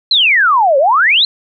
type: exponential two-way sweep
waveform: sine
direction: down then up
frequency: 4220 to 523.3 to 4220 Hz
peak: -7 dBFS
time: 0.11-1.25 s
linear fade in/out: 2 ms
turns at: 0.78 s
effects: none